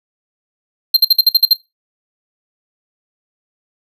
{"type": "tone bursts", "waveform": "square", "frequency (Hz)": 4169, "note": "C8", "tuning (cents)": -7, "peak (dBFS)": -5, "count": 8, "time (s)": [0.94, 1.534], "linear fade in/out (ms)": 5, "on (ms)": 27, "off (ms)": 54, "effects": ["noise-tail reverb RT60 0.2 s tail -17 dB re dry"]}